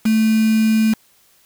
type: tone with quantisation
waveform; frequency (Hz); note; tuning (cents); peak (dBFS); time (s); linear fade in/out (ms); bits
sine; 220; A3; 0; -12; 0.05-0.94; 10; 4
effects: white hiss -55 dBFS RMS until 1.45 s